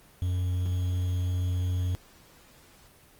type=tone with quantisation; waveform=triangle; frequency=90.3 Hz; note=F#2; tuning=42 cents flat; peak=-23 dBFS; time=0.22-1.95 s; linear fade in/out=0 ms; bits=8; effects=pink hiss -56 dBFS RMS until 3.19 s + Opus 24 kbps